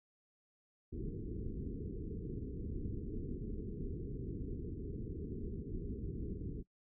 pink low-pass noise, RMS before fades -42 dBFS, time 0.92-6.63 s, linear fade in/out 10 ms, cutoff 450 Hz, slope 96 dB/octave, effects noise-tail reverb RT60 0.1 s tail -21 dB re dry

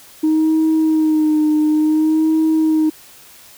sine tone with vibrato, 311.1 Hz, D#4, in tune, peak -10 dBFS, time 0.23-2.9 s, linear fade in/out 10 ms, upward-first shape sine, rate 0.57 Hz, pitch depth 34 cents each way, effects tanh soft clip ceiling -9 dBFS + white hiss -43 dBFS RMS until 3.57 s

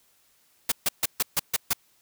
white noise bursts, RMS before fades -23 dBFS, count 7, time 0.69-1.733 s, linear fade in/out 5 ms, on 29 ms, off 140 ms, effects white hiss -64 dBFS RMS until 2.01 s

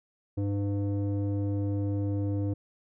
square tone with low-pass filter, 100.7 Hz, G2, 47 cents sharp, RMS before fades -29 dBFS, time 0.37-2.54 s, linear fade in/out 10 ms, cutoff 400 Hz, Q 2.5, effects none

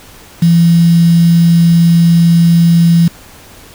sine tone with quantisation, 168.8 Hz, E3, 41 cents sharp, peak -4 dBFS, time 0.42-3.08 s, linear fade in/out 5 ms, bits 4, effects pink hiss -37 dBFS RMS until 3.74 s

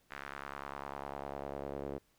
sawtooth tone with band-pass filter sweep, 70 Hz, C#2, 18 cents sharp, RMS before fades -43 dBFS, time 0.1-1.99 s, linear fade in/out 20 ms, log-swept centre 1700 to 430 Hz, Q 1.8, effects pink hiss -72 dBFS RMS until 2.18 s

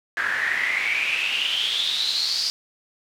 pink noise with band-pass filter sweep, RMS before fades -24 dBFS, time 0.17-2.5 s, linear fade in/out 0 ms, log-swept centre 1600 to 4900 Hz, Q 9.5, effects none

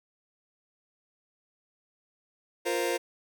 sawtooth chord, F suspended fourth, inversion none, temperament just, 349.2 / 465.6 / 523.8 Hz, F4 / Bb4 / C5, 0 / -2 / +2 cents, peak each -27 / -27 / -27 dBFS, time 2.65-2.98 s, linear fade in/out 20 ms, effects none

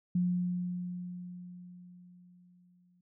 sine tone with exponential decay, 178.5 Hz, F3, 38 cents sharp, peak -25 dBFS, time 0.15-3.01 s, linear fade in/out 5 ms, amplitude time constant 620 ms, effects none

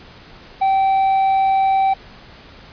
triangle tone, 774 Hz, G5, 22 cents flat, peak -11 dBFS, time 0.61-1.94 s, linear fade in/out 10 ms, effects pink hiss -42 dBFS RMS until 2.72 s + resampled to 11025 Hz

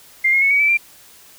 sine tone with pitch steps, 2100 / 2152 / 2204 / 2259 / 2314 / 2371 Hz, C7 / C7 / C#7 / C#7 / D7 / D7, +6 / +48 / -11 / +32 / -26 / +16 cents, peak -12 dBFS, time 0.24-0.774 s, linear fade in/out 10 ms, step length 89 ms, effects white hiss -46 dBFS RMS until 1.38 s

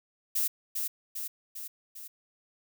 violet noise with echo, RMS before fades -28 dBFS, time 0.35-0.48 s, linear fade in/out 10 ms, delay 400 ms, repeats 4, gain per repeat -4 dB, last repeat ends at 2.08 s, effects none

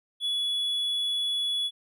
triangle tone, 3399 Hz, G#7, 39 cents sharp, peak -24 dBFS, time 0.2-1.71 s, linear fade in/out 50 ms, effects none

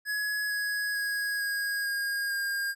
square tone with pitch steps, 1684 / 1669.5 / 1655.1 / 1640.8 / 1626.6 / 1612.6 Hz, G#6 / G#6 / G#6 / G#6 / G#6 / G6, +24 / +9 / -6 / -21 / -36 / +49 cents, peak -29 dBFS, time 0.05-2.75 s, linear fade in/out 50 ms, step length 450 ms, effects none

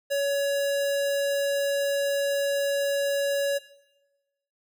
square tone, 562 Hz, C#5, 24 cents sharp, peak -24 dBFS, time 0.1-3.59 s, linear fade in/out 20 ms, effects noise-tail reverb RT60 1.0 s tail -18 dB re dry

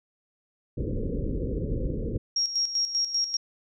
pink low-pass noise, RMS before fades -29 dBFS, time 0.77-2.18 s, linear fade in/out 10 ms, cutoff 530 Hz, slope 96 dB/octave
sine tone with tremolo, 5588 Hz, F8, in tune, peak -22 dBFS, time 2.36-3.37 s, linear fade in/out 5 ms, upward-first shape square, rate 5.1 Hz, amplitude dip 65%
effects none

